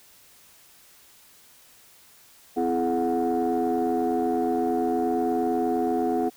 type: tone cluster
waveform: sine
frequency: 255.3 / 334.8 / 423.3 / 732 Hz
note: C4 / E4 / G#4 / F#5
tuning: -42 / +27 / +33 / -19 cents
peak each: -26 dBFS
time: 2.56-6.3 s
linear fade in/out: 20 ms
effects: tanh soft clip ceiling -16 dBFS + white hiss -54 dBFS RMS until 6.36 s